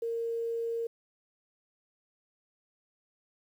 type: tone with quantisation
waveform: sine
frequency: 461.8 Hz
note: A#4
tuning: 16 cents flat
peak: -30 dBFS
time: 0.02-0.87 s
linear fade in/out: 5 ms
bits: 10
effects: none